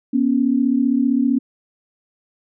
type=tone pair together; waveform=sine; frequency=241.8 / 277.2 Hz; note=B3 / C#4; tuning=-36 / 0 cents; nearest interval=major second; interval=236 cents; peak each=-17 dBFS; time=0.13-1.39 s; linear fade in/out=10 ms; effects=none